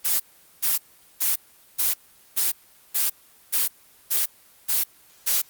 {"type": "noise bursts", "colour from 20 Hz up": "blue", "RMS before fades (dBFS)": -21, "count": 10, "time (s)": [0.04, 5.42], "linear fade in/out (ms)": 20, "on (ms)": 160, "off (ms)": 420, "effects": ["white hiss -54 dBFS RMS until 5.49 s", "Opus 24 kbps"]}